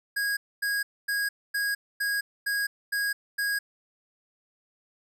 square tone bursts, 1644 Hz, G#6, 18 cents flat, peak -26 dBFS, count 8, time 0.16-3.59 s, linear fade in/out 10 ms, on 210 ms, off 250 ms, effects none

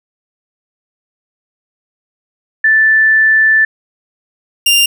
sine / sawtooth tone pair in turn, 1760 / 2794 Hz, A6 / F7, 0 / 0 cents, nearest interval minor sixth, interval 800 cents, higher second, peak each -6 / -4 dBFS, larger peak second, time 2.64-3.65 / 4.66-4.86 s, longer first, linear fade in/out 5 ms, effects none

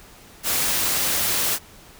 white noise, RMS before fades -22 dBFS, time 0.43-1.59 s, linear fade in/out 50 ms, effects pink hiss -47 dBFS RMS until 1.99 s

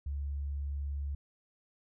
sine tone, 70.8 Hz, C#2, 37 cents sharp, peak -33 dBFS, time 0.06-1.15 s, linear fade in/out 5 ms, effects none

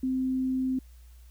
sine tone, 259.7 Hz, C4, 13 cents flat, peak -25 dBFS, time 0.03-0.79 s, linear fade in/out 5 ms, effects added 60 Hz sine -48 dBFS peak until 1.3 s + white hiss -64 dBFS RMS until 1.3 s

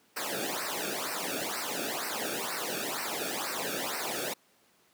pink noise with flanger, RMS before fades -34 dBFS, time 0.16-4.34 s, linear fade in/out 10 ms, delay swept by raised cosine 0.29 to 1.01 ms, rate 2.1 Hz, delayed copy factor -1, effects pink hiss -65 dBFS RMS until 4.93 s + high-pass 200 Hz 12 dB/octave

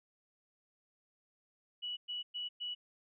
sine tone bursts, 2941 Hz, F#7, 11 cents flat, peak -37 dBFS, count 4, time 1.82-2.75 s, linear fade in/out 20 ms, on 150 ms, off 110 ms, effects none

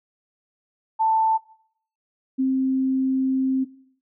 sine tone pair in turn, 886 / 263.4 Hz, A5 / C4, +12 / +12 cents, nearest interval octave + major sixth, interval 2100 cents, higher first, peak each -17 / -18 dBFS, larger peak first, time 0.99-1.38 / 2.38-3.65 s, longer second, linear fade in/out 20 ms, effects noise-tail reverb RT60 0.6 s tail -18 dB re dry

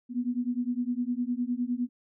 sine beating tone pair, 240 / 249.8 Hz, B3 / B3, -49 / +20 cents, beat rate 9.8 Hz, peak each -30 dBFS, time 0.09-1.89 s, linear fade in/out 50 ms, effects none

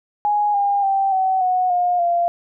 sine tone with pitch steps, 830.6 / 805.6 / 781.3 / 757.7 / 734.9 / 712.7 / 691.2 Hz, G#5 / G5 / G5 / F#5 / F#5 / F5 / F5, 0 / +47 / -6 / +41 / -12 / +35 / -18 cents, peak -15 dBFS, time 0.25-2.28 s, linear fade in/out 0 ms, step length 290 ms, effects none

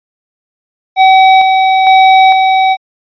square tone with tremolo, 761 Hz, F#5, 48 cents sharp, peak -3 dBFS, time 0.96-2.77 s, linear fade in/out 50 ms, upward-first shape square, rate 1.1 Hz, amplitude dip 35%, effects resampled to 11025 Hz

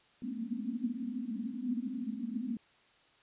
pink band-pass noise, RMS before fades -37 dBFS, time 0.22-2.57 s, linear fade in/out 2 ms, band 220 to 260 Hz, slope 96 dB/octave, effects white hiss -65 dBFS RMS until 3.22 s + resampled to 8000 Hz

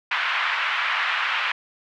pink band-pass noise, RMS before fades -24 dBFS, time 0.11-1.52 s, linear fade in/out 5 ms, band 1100 to 2900 Hz, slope 24 dB/octave, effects none

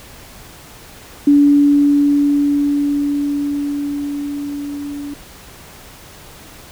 sine tone with level ramp, 287.3 Hz, D4, 38 cents flat, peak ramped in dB -6 to -24 dBFS, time 1.27-5.14 s, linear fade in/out 5 ms, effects pink hiss -39 dBFS RMS until 6.71 s

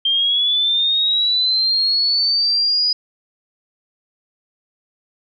sine linear sweep, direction up, 3166 to 4948 Hz, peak -14 dBFS, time 0.05-2.93 s, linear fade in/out 5 ms, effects none

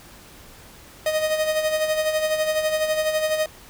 45% pulse tone with tremolo, 622.3 Hz, D#5, in tune, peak -18 dBFS, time 1.06-3.46 s, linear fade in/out 2 ms, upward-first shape sine, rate 12 Hz, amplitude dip 55%, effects pink hiss -46 dBFS RMS until 3.69 s

